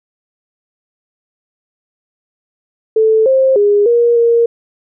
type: tone with pitch steps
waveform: sine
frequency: 439.9 / 529 / 410.2 / 473.1 / 467.1 Hz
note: A4 / C5 / G#4 / A#4 / A#4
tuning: 0 / +19 / -21 / +26 / +3 cents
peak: -7 dBFS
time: 2.96-4.46 s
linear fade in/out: 5 ms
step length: 300 ms
effects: none